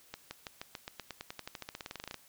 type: accelerating click train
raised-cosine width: 0.2 ms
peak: -23 dBFS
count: 25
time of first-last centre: 0.14-2.143 s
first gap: 170 ms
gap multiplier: 0.93
effects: white hiss -61 dBFS RMS until 2.28 s